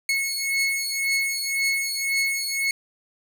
sawtooth beating tone pair, 2188 / 2189.9 Hz, C#7 / C#7, -23 / -22 cents, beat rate 1.9 Hz, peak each -22 dBFS, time 0.09-2.71 s, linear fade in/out 2 ms, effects none

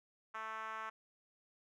5% pulse tone with band-pass filter, 220 Hz, A3, in tune, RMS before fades -44 dBFS, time 0.34-0.9 s, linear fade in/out 10 ms, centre 1200 Hz, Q 2.6, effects none

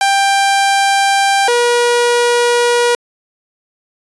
sawtooth tone pair in turn, 790 / 480.3 Hz, G5 / B4, +13 / -48 cents, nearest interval major sixth, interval 861 cents, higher first, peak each -6 dBFS, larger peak neither, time 0.01-1.48 / 1.48-2.95 s, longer neither, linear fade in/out 2 ms, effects resampled to 24000 Hz

